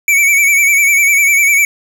square tone with vibrato, 2278 Hz, C#7, 47 cents sharp, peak -8 dBFS, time 0.08-1.65 s, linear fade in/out 2 ms, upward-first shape sine, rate 10 Hz, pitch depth 59 cents each way, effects 7-bit

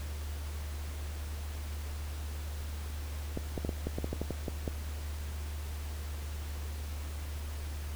clicks, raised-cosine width 2 ms, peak -20 dBFS, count 12, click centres 3.374 / 3.578 / 3.649 / 3.692 / 3.87 / 3.985 / 4.044 / 4.13 / 4.216 / 4.307 / 4.482 / 4.678 s, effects added 74 Hz sine -36 dBFS peak until 7.95 s + pink hiss -48 dBFS RMS until 7.95 s

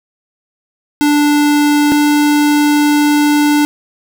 square tone pair in turn, 293.7 / 294.7 Hz, D4 / D4, 0 / +6 cents, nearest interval unison, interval 6 cents, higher second, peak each -9 dBFS, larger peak neither, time 1.01-1.92 / 1.92-3.65 s, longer second, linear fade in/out 0 ms, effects none

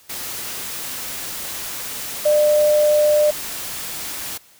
sine tone in noise, 599 Hz, D5, 34 cents sharp, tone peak -12 dBFS, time 2.25-3.31 s, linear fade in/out 10 ms, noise white, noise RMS -29 dBFS, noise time 0.09-4.38 s, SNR +14 dB, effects white hiss -51 dBFS RMS until 4.59 s

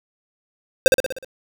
square tone with echo, 523.3 Hz, C5, in tune, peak -6 dBFS, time 0.86-0.88 s, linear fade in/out 0 ms, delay 61 ms, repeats 6, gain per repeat -5 dB, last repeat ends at 1.246 s, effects none

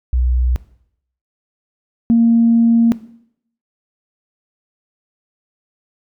sine tone pair in turn, 62 / 231.3 Hz, B1 / A#3, +7 / -13 cents, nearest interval octave + major seventh, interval 2280 cents, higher second, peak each -12 / -7 dBFS, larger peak second, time 0.13-0.56 / 2.1-2.92 s, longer second, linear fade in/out 0 ms, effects noise-tail reverb RT60 0.7 s tail -18 dB re dry + tanh soft clip ceiling -3 dBFS

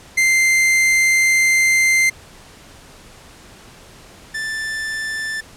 45% pulse tone pair in turn, 2087 / 1765.1 Hz, C7 / A6, -5 / +5 cents, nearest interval minor third, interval 290 cents, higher first, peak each -12 / -22 dBFS, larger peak first, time 0.17-2.1 / 4.34-5.41 s, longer first, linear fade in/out 10 ms, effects pink hiss -43 dBFS RMS until 5.56 s + low-pass 10000 Hz 12 dB/octave

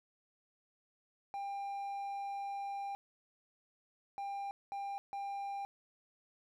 triangle tone bursts at uneven times, 797 Hz, G5, 28 cents sharp, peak -36 dBFS, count 4, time 1.34-2.95 / 4.18-4.51 / 4.72-4.98 / 5.13-5.65 s, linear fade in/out 0 ms, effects none

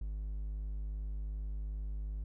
triangle tone, 51.3 Hz, G#1, 21 cents flat, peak -34 dBFS, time 0.01-2.24 s, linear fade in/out 5 ms, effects none

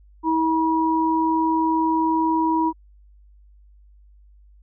sine tone pair together, 321.7 / 964 Hz, E4 / B5, -42 / -42 cents, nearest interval octave + perfect fifth, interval 1900 cents, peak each -20 dBFS, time 0.23-2.73 s, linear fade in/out 50 ms, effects added 50 Hz sine -48 dBFS peak until 4.62 s

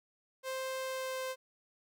sawtooth tone with pitch glide, 524 to 520.1 Hz, C5 to C5, +2 to -10 cents, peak -32 dBFS, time 0.43-1.36 s, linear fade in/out 50 ms, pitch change -12 cents, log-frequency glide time 0.83-1.24 s, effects none

